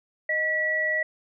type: tone pair together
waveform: sine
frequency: 622 / 1940.8 Hz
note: D#5 / B6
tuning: -1 / -31 cents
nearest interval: octave + minor sixth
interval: 1970 cents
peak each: -30 / -23 dBFS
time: 0.29-1.03 s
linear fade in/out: 5 ms
effects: none